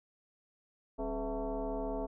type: tone with frequency modulation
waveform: sine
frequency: 194.8 Hz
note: G3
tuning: 11 cents flat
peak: -33 dBFS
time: 0.98-2.07 s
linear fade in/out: 20 ms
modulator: 232 Hz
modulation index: 2.7
effects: none